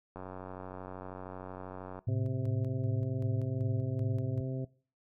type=click train; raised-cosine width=1 ms; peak=-29 dBFS; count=171; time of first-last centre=0.16-1.99 s; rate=92.9 Hz
type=tone with tremolo; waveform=sine; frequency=108.6 Hz; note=A2; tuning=22 cents flat; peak=-30 dBFS; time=2.07-4.41 s; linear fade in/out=5 ms; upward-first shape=square; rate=2.6 Hz; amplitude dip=40%
type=harmonic tone; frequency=130.81 Hz; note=C3; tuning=in tune; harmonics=1 / 2 / 3 / 4 / 5; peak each=-34 / -40 / -44 / -46 / -48 dBFS; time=2.08-4.65 s; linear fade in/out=5 ms
effects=noise-tail reverb RT60 0.4 s tail -21 dB re dry